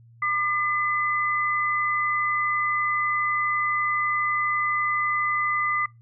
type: tone pair together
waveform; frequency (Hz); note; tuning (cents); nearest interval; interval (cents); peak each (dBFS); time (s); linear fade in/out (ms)
sine; 1200 / 2017; D6 / B6; +37 / +36; major sixth; 899; -24 / -25; 0.22-5.86; 5
effects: noise-tail reverb RT60 0.2 s tail -23 dB re dry + added 116 Hz sine -49 dBFS peak until 6.01 s